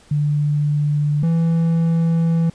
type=tone pair in turn; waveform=sine / triangle; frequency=147.5 / 165.56 Hz; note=D3 / E3; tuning=+8 / +8 cents; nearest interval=major second; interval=200 cents; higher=second; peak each=-15 / -12 dBFS; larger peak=second; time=0.11-1.23 / 1.23-2.5 s; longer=second; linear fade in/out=5 ms; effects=pink hiss -50 dBFS RMS until 2.54 s + resampled to 22050 Hz